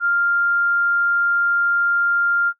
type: tone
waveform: sine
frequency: 1396.9 Hz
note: F6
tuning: in tune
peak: -15 dBFS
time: 0-2.53 s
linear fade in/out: 50 ms
effects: noise-tail reverb RT60 0.1 s tail -19 dB re dry